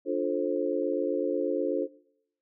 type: chord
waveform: sine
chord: D minor seventh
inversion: none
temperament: just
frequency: 293.7 / 352.4 / 440.5 / 528.6 Hz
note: D4 / F4 / A4 / C5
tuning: 0 / +16 / +2 / +18 cents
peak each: -31 dBFS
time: 0.05-1.88 s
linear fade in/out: 50 ms
effects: noise-tail reverb RT60 0.7 s tail -20 dB re dry